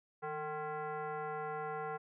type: tone with frequency modulation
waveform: sine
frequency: 159.4 Hz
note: D#3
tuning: 42 cents sharp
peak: -37 dBFS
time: 0.22-1.98 s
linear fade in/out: 20 ms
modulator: 610 Hz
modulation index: 2
effects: none